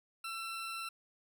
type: tone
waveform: 20% pulse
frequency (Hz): 1344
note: E6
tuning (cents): +33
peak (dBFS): -34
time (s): 0.24-0.89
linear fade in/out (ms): 5
effects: none